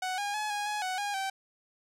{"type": "tone with pitch steps", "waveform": "sawtooth", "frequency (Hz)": [743, 815, 849, 825, 839, 744, 816, 774], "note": ["F#5", "G#5", "G#5", "G#5", "G#5", "F#5", "G#5", "G5"], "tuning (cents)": [7, -33, 38, -12, 17, 9, -31, -22], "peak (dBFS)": -27, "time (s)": [0.02, 1.3], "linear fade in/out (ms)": 5, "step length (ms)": 160, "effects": ["low-pass 10000 Hz 12 dB/octave"]}